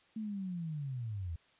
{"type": "linear sweep", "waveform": "sine", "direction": "down", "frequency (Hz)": [223.3, 78], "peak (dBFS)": -36, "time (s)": [0.16, 1.36], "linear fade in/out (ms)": 5, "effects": ["white hiss -67 dBFS RMS until 1.59 s", "resampled to 8000 Hz"]}